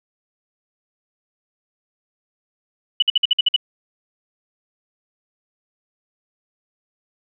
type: tone bursts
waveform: sine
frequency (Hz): 2960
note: F#7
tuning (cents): 0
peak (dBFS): -11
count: 8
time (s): 3-3.563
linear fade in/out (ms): 5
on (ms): 24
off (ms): 53
effects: none